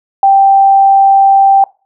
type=tone; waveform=sine; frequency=784 Hz; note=G5; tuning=in tune; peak=-3 dBFS; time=0.23-1.64 s; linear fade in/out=2 ms; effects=noise-tail reverb RT60 0.3 s tail -21 dB re dry